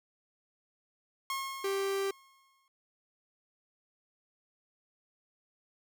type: tone with exponential decay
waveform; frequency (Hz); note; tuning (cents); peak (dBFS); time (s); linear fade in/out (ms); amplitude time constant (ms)
sawtooth; 1081; C#6; -44; -28; 1.3-2.68; 1; 300
type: tone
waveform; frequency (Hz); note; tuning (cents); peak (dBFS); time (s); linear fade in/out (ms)
45% pulse; 392; G4; 0; -30; 1.64-2.11; 5
effects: none